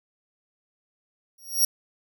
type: tone with exponential growth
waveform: 10% pulse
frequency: 5630 Hz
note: F8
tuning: 13 cents sharp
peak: -9 dBFS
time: 1.38-1.65 s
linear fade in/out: 5 ms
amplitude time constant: 58 ms
effects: none